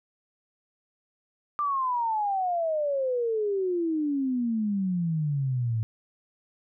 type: exponential sweep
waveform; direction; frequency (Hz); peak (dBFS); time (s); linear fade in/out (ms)
sine; down; 1194 to 108.6; -24; 1.59-5.83; 0
effects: none